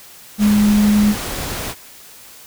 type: tone in noise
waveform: sine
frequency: 208.4 Hz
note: G#3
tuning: 6 cents sharp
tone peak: -10 dBFS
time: 0.38-1.15 s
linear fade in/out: 50 ms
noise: pink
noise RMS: -25 dBFS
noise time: 0.38-1.75 s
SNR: +12 dB
effects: white hiss -41 dBFS RMS until 2.46 s